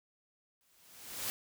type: noise with exponential growth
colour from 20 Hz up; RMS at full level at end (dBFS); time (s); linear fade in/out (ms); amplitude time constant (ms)
white; -35; 0.61-1.3; 0; 150
effects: none